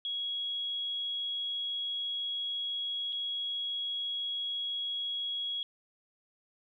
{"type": "tone with dropouts", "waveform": "sine", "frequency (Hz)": 3322, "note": "G#7", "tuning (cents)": 0, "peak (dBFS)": -32, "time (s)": [0.05, 5.63], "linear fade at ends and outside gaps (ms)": 1, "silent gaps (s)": [3.124, 3.128], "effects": ["12-bit"]}